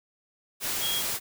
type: tone in noise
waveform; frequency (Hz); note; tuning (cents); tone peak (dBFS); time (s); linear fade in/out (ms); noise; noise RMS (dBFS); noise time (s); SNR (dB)
sine; 3283; G#7; -21; -28; 0.8-1.03; 50; white; -30; 0.6-1.2; -1
effects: none